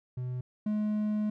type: tone pair in turn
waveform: triangle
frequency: 125.6 / 211.7 Hz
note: B2 / G#3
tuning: +30 / +33 cents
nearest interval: major sixth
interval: 903 cents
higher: second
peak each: -30 / -25 dBFS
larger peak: second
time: 0.17-0.41 / 0.66-1.3 s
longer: second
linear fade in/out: 5 ms
effects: none